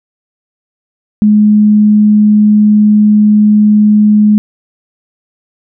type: tone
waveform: sine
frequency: 210.5 Hz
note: G#3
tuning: 24 cents sharp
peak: -3 dBFS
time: 1.22-4.38 s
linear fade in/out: 0 ms
effects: none